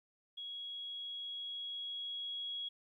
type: tone with level ramp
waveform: sine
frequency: 3322 Hz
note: G#7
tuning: in tune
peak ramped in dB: -42 to -38 dBFS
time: 0.37-2.69 s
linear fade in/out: 10 ms
effects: 13-bit